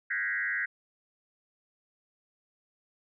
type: tone with frequency modulation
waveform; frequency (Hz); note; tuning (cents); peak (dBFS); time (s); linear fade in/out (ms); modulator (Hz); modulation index
sine; 1760; A6; 0; -28; 0.1-0.66; 10; 100; 2.6
effects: none